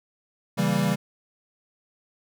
square chord, C# diminished seventh, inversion none, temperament equal, 138.59 / 164.81 / 196 / 233.1 Hz, C#3 / E3 / G3 / Bb3, 0 / 0 / 0 / 0 cents, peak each -29 / -27 / -25 / -31 dBFS, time 0.57-0.96 s, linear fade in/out 20 ms, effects none

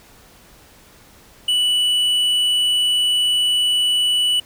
triangle tone with tanh clipping, 2960 Hz, F#7, in tune, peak -16 dBFS, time 1.48-4.4 s, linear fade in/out 5 ms, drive 10 dB, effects pink hiss -48 dBFS RMS until 4.45 s

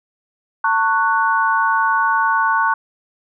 sine chord, F# minor, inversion first, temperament equal with one note detuned, 899.5 / 1108.7 / 1480 Hz, A5 / C#6 / F#6, +38 / 0 / 0 cents, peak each -18 dBFS, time 0.64-2.74 s, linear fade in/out 5 ms, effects none

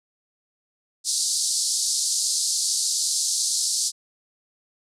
pink band-pass noise, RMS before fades -24 dBFS, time 1.04-3.92 s, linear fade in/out 50 ms, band 4300 to 9900 Hz, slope 48 dB/octave, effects none

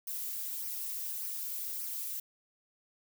violet noise with flanger, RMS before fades -38 dBFS, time 0.07-2.2 s, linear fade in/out 5 ms, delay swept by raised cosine 0.26 to 3.46 ms, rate 1.7 Hz, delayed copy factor -0.6, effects none

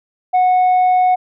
sine tone, 734 Hz, F#5, 14 cents flat, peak -7 dBFS, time 0.33-1.16 s, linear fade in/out 20 ms, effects tanh soft clip ceiling -9 dBFS

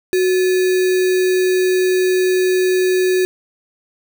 sine tone with sample-and-hold, 368.9 Hz, F#4, 5 cents flat, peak -12 dBFS, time 0.13-3.25 s, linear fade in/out 0 ms, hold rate 2100 Hz, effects none

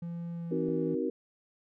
triangle tone with pitch glide, 170.2 to 164.97 Hz, F3 to E3, -44 to +2 cents, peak -33 dBFS, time 0.02-0.95 s, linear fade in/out 5 ms, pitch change -54 cents, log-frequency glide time 0.32-0.79 s
sine chord, C half-diminished seventh, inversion none, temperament just, 261.6 / 314 / 376.7 / 470.9 Hz, C4 / Eb4 / Gb4 / Bb4, 0 / +16 / +31 / +18 cents, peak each -34 dBFS, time 0.51-1.1 s, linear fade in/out 5 ms
click, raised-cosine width 2 ms, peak -32 dBFS, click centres 0.687 s
effects none

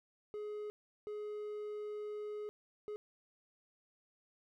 triangle tone bursts at uneven times, 420 Hz, G#4, 19 cents sharp, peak -38 dBFS, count 3, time 0.34-0.7 / 1.07-2.49 / 2.88-2.96 s, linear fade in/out 0 ms, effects none

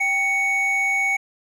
triangle tone pair together, 784 / 2226 Hz, G5 / C#7, 0 / +7 cents, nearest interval octave + tritone, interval 1807 cents, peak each -26 / -17 dBFS, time 0-1.17 s, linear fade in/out 10 ms, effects none

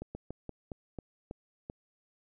slowing click train, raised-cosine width 2 ms, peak -26 dBFS, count 8, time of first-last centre 0.02-1.699 s, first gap 130 ms, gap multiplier 1.2, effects none

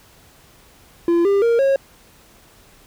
triangle tone with pitch steps, 341.2 / 398.8 / 466.1 / 544.8 Hz, F4 / G4 / A#4 / C#5, -40 / +30 / 0 / -30 cents, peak -11 dBFS, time 1.08-1.76 s, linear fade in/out 2 ms, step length 170 ms, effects pink hiss -50 dBFS RMS until 2.86 s

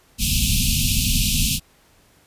pink band-stop noise, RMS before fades -19 dBFS, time 0.18-1.6 s, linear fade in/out 50 ms, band 250 to 2500 Hz, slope 96 dB/octave, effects pink hiss -56 dBFS RMS until 2.26 s + resampled to 32000 Hz

